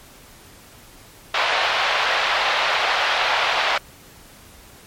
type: band-pass noise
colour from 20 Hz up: pink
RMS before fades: -20 dBFS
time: 1.34-3.78 s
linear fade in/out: 5 ms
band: 640 to 3900 Hz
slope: 24 dB/octave
effects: pink hiss -46 dBFS RMS until 4.86 s + MP3 64 kbps